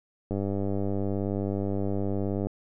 click train, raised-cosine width 2 ms, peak -17 dBFS, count 215, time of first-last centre 0.31-2.469 s, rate 99.1 Hz, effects none

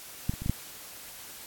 clicks, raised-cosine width 5 ms, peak -14 / -26 / -24 / -19 / -12 dBFS, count 5, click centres 0.295 / 0.338 / 0.42 / 0.461 / 0.496 s, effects white hiss -45 dBFS RMS until 1.46 s + AAC 64 kbps

